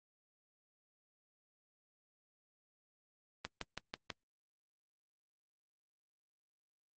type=click train; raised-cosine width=0.2 ms; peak=-21 dBFS; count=5; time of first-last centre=3.45-4.103 s; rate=6.13 Hz; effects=low-pass 7000 Hz 12 dB/octave + Opus 24 kbps